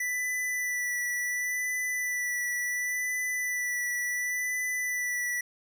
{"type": "tone with vibrato", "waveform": "square", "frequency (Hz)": 1975.5, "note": "B6", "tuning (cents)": 0, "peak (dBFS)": -29, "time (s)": [0, 5.41], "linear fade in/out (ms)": 5, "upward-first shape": "sine", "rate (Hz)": 0.7, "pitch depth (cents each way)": 19, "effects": []}